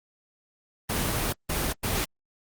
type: noise bursts at uneven times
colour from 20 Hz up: pink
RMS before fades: -27 dBFS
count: 3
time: 0.89-1.33 / 1.49-1.73 / 1.83-2.05 s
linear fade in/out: 10 ms
effects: Opus 24 kbps